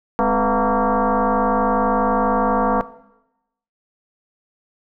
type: tone with frequency modulation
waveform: sine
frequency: 207.9 Hz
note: G#3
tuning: 2 cents sharp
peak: -14 dBFS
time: 0.19-2.81 s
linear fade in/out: 0 ms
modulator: 234 Hz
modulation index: 4.3
effects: noise-tail reverb RT60 0.9 s tail -17 dB re dry